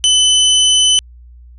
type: tone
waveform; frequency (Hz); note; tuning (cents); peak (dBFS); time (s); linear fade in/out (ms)
sawtooth; 3020; F#7; +35; -5; 0.04-0.99; 0
effects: added 60 Hz sine -36 dBFS peak until 1.58 s + resampled to 24000 Hz